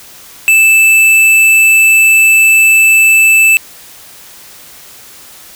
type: tone with hard clipping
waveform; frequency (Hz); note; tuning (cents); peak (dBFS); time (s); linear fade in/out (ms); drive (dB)
triangle; 2637; E7; 0; -5; 0.48-3.57; 0; 16
effects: white hiss -35 dBFS RMS until 5.55 s